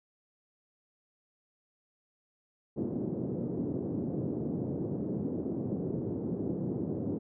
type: band-pass noise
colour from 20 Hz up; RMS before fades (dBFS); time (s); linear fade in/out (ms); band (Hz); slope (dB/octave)
white; -34; 2.76-7.19; 20; 110 to 380; 24
effects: none